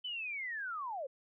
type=linear sweep; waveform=sine; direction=down; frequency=3051 to 501 Hz; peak=-37 dBFS; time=0.04-1.07 s; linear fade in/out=10 ms; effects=none